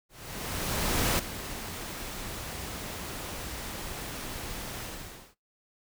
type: noise with ADSR envelope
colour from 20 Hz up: pink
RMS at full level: -26 dBFS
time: 0.09-5.35 s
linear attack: 1100 ms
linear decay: 5 ms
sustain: -12 dB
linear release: 530 ms
effects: noise-tail reverb RT60 0.2 s tail -21 dB re dry